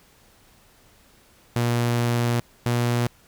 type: tone pair in turn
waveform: sawtooth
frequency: 119.3 / 119.94 Hz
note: A#2 / A#2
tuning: +41 / +50 cents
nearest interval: unison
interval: 9 cents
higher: second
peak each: -16 / -16 dBFS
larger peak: neither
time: 1.56-2.4 / 2.66-3.07 s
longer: first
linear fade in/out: 0 ms
effects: pink hiss -56 dBFS RMS until 3.27 s